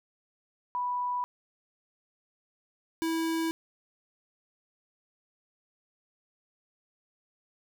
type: tone pair in turn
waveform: sine / square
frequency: 985 / 326.6 Hz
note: B5 / E4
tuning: -5 / -16 cents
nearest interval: octave + perfect fifth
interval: 1911 cents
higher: first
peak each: -28 dBFS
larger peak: neither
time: 0.75-1.24 / 3.02-3.51 s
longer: neither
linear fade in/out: 0 ms
effects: none